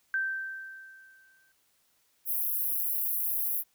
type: tone with exponential decay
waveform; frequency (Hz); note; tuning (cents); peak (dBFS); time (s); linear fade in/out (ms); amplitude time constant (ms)
sine; 1559; G6; -10; -25; 0.14-1.52; 1; 300
type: high-pass noise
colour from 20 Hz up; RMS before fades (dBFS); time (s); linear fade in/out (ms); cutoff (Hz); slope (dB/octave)
pink; -30; 2.25-3.64; 50; 11000; 96
effects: white hiss -70 dBFS RMS until 3.74 s